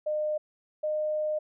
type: tone pair in turn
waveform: sine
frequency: 608 / 611.5 Hz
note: D#5 / D#5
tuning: -40 / -30 cents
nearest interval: unison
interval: 10 cents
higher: second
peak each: -26 dBFS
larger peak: neither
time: 0.06-0.38 / 0.83-1.39 s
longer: second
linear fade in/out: 10 ms
effects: none